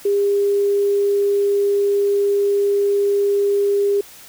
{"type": "tone", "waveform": "sine", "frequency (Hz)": 403.2, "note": "G4", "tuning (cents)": 49, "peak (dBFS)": -14, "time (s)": [0.05, 4.01], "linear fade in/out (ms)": 5, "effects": ["white hiss -42 dBFS RMS until 4.28 s"]}